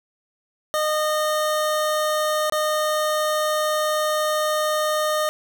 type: tone with dropouts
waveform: 25% pulse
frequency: 613 Hz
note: D#5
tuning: 26 cents flat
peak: -16 dBFS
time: 0.74-5.29 s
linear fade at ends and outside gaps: 0 ms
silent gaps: 2.498-2.523 s
effects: none